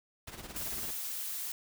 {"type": "noise with tremolo", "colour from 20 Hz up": "pink", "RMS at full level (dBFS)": -43, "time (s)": [0.27, 0.91], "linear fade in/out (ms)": 5, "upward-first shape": "sine", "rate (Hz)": 18, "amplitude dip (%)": 65}
{"type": "noise", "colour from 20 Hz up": "blue", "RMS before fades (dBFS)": -38, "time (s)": [0.56, 1.52], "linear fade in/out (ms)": 2}
{"effects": []}